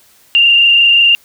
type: tone with frequency modulation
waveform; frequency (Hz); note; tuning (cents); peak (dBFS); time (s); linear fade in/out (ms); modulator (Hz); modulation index
sine; 2794; F7; 0; -5; 0.35-1.15; 0; 25.6; 1.7
effects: white hiss -48 dBFS RMS until 1.24 s